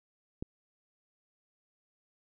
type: click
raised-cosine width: 3 ms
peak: -23 dBFS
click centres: 0.425 s
effects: none